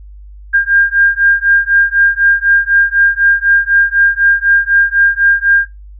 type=beating tone pair; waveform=sine; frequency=1603 / 1607 Hz; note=G6 / G6; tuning=+38 / +43 cents; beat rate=4 Hz; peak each=-11 dBFS; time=0.53-5.67 s; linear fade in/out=20 ms; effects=noise-tail reverb RT60 0.2 s tail -18 dB re dry + added 50 Hz sine -31 dBFS peak until 5.99 s